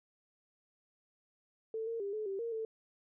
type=tone with pitch steps; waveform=sine; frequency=444.3 / 458.9 / 399.7 / 430.2 / 389.7 / 464.1 / 443.8 Hz; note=A4 / A#4 / G4 / A4 / G4 / A#4 / A4; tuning=+17 / -27 / +34 / -39 / -10 / -8 / +15 cents; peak=-35 dBFS; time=1.74-2.65 s; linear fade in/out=2 ms; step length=130 ms; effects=none